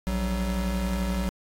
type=tone pair together; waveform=square; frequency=59.04 / 188.7 Hz; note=A#1 / F#3; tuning=+23 / +34 cents; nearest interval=octave + minor sixth; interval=2011 cents; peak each=-28 / -29 dBFS; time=0.07-1.29 s; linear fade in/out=0 ms; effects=AAC 64 kbps